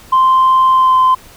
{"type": "tone with pitch glide", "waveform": "sine", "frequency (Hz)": [1043, 1032.2], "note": ["C6", "C6"], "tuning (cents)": [-6, -24], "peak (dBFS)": -5, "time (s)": [0.12, 1.15], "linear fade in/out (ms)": 10, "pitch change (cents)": -18, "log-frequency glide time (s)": [0.72, 0.97], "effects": ["tanh soft clip ceiling -4 dBFS", "pink hiss -40 dBFS RMS until 1.36 s"]}